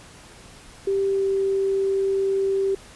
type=tone with pitch glide; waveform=sine; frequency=392 to 389.5 Hz; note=G4 to G4; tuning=0 to -11 cents; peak=-19 dBFS; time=0.87-2.75 s; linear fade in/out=5 ms; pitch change=-11 cents; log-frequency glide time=1.06-1.28 s; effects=pink hiss -46 dBFS RMS until 2.95 s + resampled to 24000 Hz

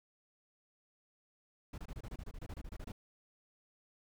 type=noise bursts; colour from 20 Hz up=brown; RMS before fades=-44 dBFS; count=16; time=1.73-2.92 s; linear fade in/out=5 ms; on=50 ms; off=26 ms; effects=none

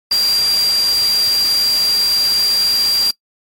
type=tone in noise; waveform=sine; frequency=4748 Hz; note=D8; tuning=18 cents sharp; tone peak=-12 dBFS; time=0.11-3.11 s; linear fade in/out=5 ms; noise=white; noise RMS=-24 dBFS; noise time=0.11-3.11 s; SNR=+9 dB; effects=noise-tail reverb RT60 0.1 s tail -24 dB re dry + MP3 64 kbps

